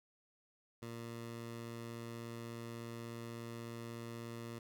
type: tone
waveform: 15% pulse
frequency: 116.5 Hz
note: A#2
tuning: 1 cent flat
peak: -38 dBFS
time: 0.82-4.59 s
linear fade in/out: 5 ms
effects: none

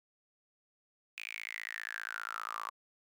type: tone with high-pass filter sweep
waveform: sawtooth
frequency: 55 Hz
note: A1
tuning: in tune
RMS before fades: -42 dBFS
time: 1.17-2.7 s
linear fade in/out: 10 ms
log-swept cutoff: 2500 to 1100 Hz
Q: 9.8
effects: none

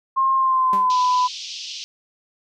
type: tone with pitch glide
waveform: sine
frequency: 1065 to 999.4 Hz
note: C6 to B5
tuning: +30 to +20 cents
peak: -15 dBFS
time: 0.16-1.28 s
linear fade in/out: 20 ms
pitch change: -110 cents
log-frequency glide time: 0.35-1 s
type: tone with exponential decay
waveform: sawtooth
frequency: 196.4 Hz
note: G3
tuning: 4 cents sharp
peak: -23 dBFS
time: 0.73-0.95 s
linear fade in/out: 2 ms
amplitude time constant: 47 ms
type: band-pass noise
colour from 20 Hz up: white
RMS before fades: -33 dBFS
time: 0.9-1.84 s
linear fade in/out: 0 ms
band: 2700 to 5800 Hz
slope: 48 dB/octave
effects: none

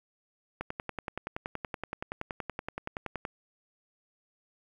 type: click train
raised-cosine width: 0.5 ms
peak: -19 dBFS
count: 29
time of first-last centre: 0.61-3.252 s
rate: 10.6 Hz
effects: 9-bit

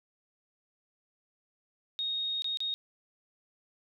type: tone with dropouts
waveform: sine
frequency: 3729 Hz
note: A#7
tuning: in tune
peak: -30 dBFS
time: 1.99-2.74 s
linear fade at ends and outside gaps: 0 ms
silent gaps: 2.421-2.444 / 2.572-2.604 s
effects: none

